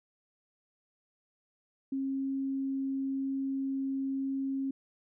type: tone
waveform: sine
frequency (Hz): 270.1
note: C#4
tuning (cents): -45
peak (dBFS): -30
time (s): 1.92-4.71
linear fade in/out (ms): 5
effects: none